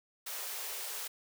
white high-pass noise, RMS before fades -40 dBFS, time 0.26-1.08 s, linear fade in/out 10 ms, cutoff 380 Hz, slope 96 dB/octave, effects none

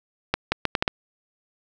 accelerating click train, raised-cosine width 0.3 ms, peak -4 dBFS, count 6, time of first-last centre 0.34-0.879 s, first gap 180 ms, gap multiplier 0.74, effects none

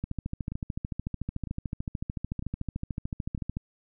two click trains, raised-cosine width 5 ms, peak -23 / -19 dBFS, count 4 / 49, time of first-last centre 0.52-3.377 / 0.04-3.569 s, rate 1.05 / 13.6 Hz, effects none

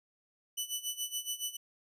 15% pulse tone with tremolo, 2979 Hz, F#7, 11 cents sharp, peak -25 dBFS, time 0.57-1.57 s, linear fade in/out 10 ms, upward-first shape sine, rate 7.1 Hz, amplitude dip 85%, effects none

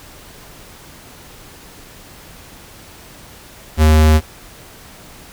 square tone, 77.78 Hz, D#2, in tune, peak -8 dBFS, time 3.77-4.21 s, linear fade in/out 50 ms, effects pink hiss -40 dBFS RMS until 5.32 s

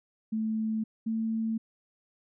sine tone pair in turn, 219.6 / 223.3 Hz, A3 / A3, -3 / +26 cents, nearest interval unison, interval 29 cents, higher second, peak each -27 / -27 dBFS, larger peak neither, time 0.32-0.84 / 1.06-1.58 s, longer neither, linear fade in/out 10 ms, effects none

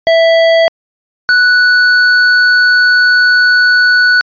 square tone pair in turn, 659.3 / 1480.1 Hz, E5 / F#6, 0 / 0 cents, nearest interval octave + major second, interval 1400 cents, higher second, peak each -6 dBFS, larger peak neither, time 0.07-0.68 / 1.29-4.21 s, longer second, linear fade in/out 0 ms, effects resampled to 11025 Hz

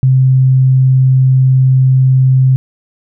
sine tone, 130.81 Hz, C3, in tune, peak -5 dBFS, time 0.03-2.56 s, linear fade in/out 0 ms, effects none

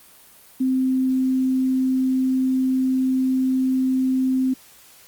sine tone, 260.1 Hz, C4, 10 cents flat, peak -17 dBFS, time 0.6-4.54 s, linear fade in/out 10 ms, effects white hiss -49 dBFS RMS until 5.07 s + Opus 32 kbps

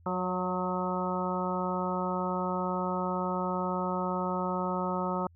harmonic tone with a mistuned harmonic, 182.1 Hz, F#3, 27 cents flat, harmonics 1 / 2 / 3 / 4 / 5 / 6 / 7, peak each -33 / -37 / -36 / -39 / -35 / -40 / -36 dBFS, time 0.06-5.27 s, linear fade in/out 2 ms, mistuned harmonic 3, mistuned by +18 cents, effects added 85 Hz sine -55 dBFS peak until 5.35 s

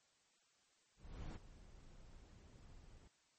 brown noise with ADSR envelope, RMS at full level -45 dBFS, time 0.96-3.08 s, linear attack 390 ms, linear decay 26 ms, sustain -15 dB, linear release 3 ms, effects white hiss -75 dBFS RMS until 3.38 s + MP3 32 kbps

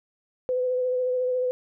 sine tone with vibrato, 504 Hz, B4, 35 cents sharp, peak -22 dBFS, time 0.49-1.51 s, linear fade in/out 0 ms, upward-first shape sine, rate 14 Hz, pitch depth 21 cents each way, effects none

